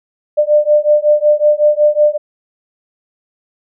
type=beating tone pair; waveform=sine; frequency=595 / 600.4 Hz; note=D5 / D5; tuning=+22 / +38 cents; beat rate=5.4 Hz; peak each=-11 dBFS; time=0.37-2.18 s; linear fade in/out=20 ms; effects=none